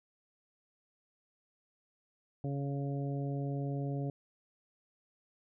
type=harmonic tone; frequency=140 Hz; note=C#3; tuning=18 cents sharp; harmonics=1 / 2 / 3 / 4 / 5; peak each=-34 / -40 / -44 / -46 / -48 dBFS; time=2.44-4.1 s; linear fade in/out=2 ms; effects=none